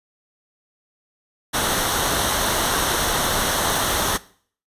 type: noise with comb filter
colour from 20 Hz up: pink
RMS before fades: -21 dBFS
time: 1.53-4.18 s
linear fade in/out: 20 ms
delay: 0.41 ms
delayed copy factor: -0.55
effects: noise-tail reverb RT60 0.5 s tail -19 dB re dry + resampled to 32000 Hz